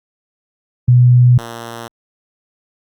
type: tone pair in turn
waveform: sine / 5% pulse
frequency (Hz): 123.47 / 116.54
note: B2 / A#2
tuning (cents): 0 / 0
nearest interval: minor second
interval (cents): 100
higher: first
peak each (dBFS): -5 / -16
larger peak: first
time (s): 0.88-1.38 / 1.38-1.88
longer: neither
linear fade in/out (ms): 5
effects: Opus 48 kbps